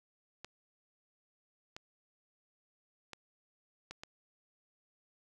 clicks, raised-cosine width 0.2 ms, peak -27 dBFS, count 5, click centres 0.446 / 1.765 / 3.133 / 3.91 / 4.035 s, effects 10-bit

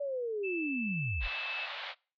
sine linear sweep, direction down, 580 to 33.78 Hz, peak -32 dBFS, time 0-1.28 s, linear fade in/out 10 ms
sine tone with pitch glide, 2637 to 2617 Hz, E7 to E7, 0 to -13 cents, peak -36 dBFS, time 0.43-1.67 s, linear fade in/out 20 ms, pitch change -13 cents, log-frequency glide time 0.98-1.55 s
white band-pass noise, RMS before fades -41 dBFS, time 1.2-1.95 s, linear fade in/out 50 ms, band 560 to 3900 Hz, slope 48 dB/octave
effects noise-tail reverb RT60 0.4 s tail -26 dB re dry

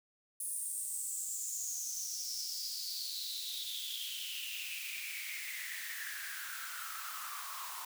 white noise with high-pass filter sweep, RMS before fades -41 dBFS, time 0.4-7.85 s, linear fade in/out 5 ms, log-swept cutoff 9800 to 1000 Hz, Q 7.7, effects none

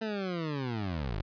20% pulse linear sweep, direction down, 224.8 to 42.65 Hz, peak -27 dBFS, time 0.01-1.22 s, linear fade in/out 10 ms, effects resampled to 11025 Hz

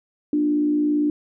sine tone with frequency modulation, 297 Hz, D4, 20 cents sharp, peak -17 dBFS, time 0.33-1.1 s, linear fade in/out 2 ms, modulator 57.7 Hz, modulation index 0.39, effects none

